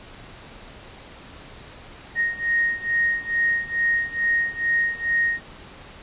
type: beating tone pair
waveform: sine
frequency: 1864.7 / 1867 Hz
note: A#6 / A#6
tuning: 0 / +2 cents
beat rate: 2.3 Hz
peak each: -22 / -24 dBFS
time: 2.15-5.41 s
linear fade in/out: 50 ms
effects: pink hiss -43 dBFS RMS until 6.02 s + resampled to 8000 Hz